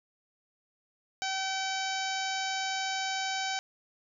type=harmonic tone; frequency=767 Hz; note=G5; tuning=38 cents flat; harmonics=1 / 2 / 3 / 4 / 5 / 6 / 7 / 8 / 9; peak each=-34 / -37 / -39 / -40 / -41 / -42 / -42 / -43 / -44 dBFS; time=1.22-3.59 s; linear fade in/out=0 ms; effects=none